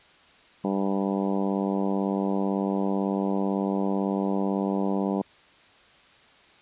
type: harmonic tone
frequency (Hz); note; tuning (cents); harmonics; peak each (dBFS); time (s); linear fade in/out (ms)
98; G2; 0; 2 / 3 / 4 / 5 / 6 / 7 / 8 / 9 / 10; -26 / -30 / -32 / -34 / -36 / -37 / -38 / -39 / -40; 0.64-5.22; 5
effects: white hiss -55 dBFS RMS until 6.61 s + resampled to 8000 Hz